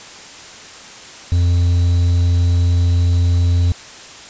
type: tone with quantisation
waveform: triangle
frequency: 87.31 Hz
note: F2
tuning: in tune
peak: -9 dBFS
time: 1.32-3.72 s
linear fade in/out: 0 ms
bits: 6
effects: white hiss -36 dBFS RMS until 4.29 s + resampled to 16000 Hz